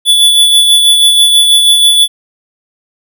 square tone with tremolo, 3449 Hz, A7, 35 cents flat, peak -3 dBFS, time 0.05-2.08 s, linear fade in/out 50 ms, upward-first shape sine, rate 6.2 Hz, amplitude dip 35%, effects none

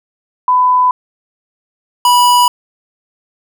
sine / square tone pair in turn, 1001 / 979.3 Hz, B5 / B5, +23 / -15 cents, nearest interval unison, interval 38 cents, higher first, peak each -7 dBFS, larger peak neither, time 0.48-0.91 / 2.05-2.48 s, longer neither, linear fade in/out 2 ms, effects none

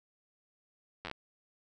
slowing click train, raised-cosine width 0.3 ms, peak -23 dBFS, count 6, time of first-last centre 1.05-1.114 s, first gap 10 ms, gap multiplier 1.12, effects none

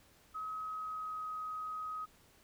sine tone with pitch glide, 1274 to 1260.8 Hz, D#6 to D#6, +41 to +23 cents, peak -38 dBFS, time 0.34-2.06 s, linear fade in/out 20 ms, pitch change -18 cents, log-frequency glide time 0.53-1.29 s, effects pink hiss -65 dBFS RMS until 2.43 s

